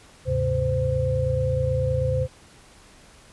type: tone cluster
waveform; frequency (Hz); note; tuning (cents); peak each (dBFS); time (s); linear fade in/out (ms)
sine; 75.5 / 102 / 131.4 / 516; D2 / G#2 / C3 / C5; +48 / -31 / +8 / -24; -28 / -28 / -25 / -24; 0.25-2.28; 50
effects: pink hiss -51 dBFS RMS until 3.32 s + resampled to 24000 Hz